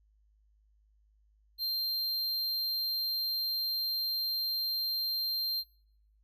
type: tone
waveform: square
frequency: 4170 Hz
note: C8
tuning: 7 cents flat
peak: -31 dBFS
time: 1.58-5.64 s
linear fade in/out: 50 ms
effects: noise-tail reverb RT60 0.7 s tail -25 dB re dry + added 52 Hz sine -64 dBFS peak until 6.23 s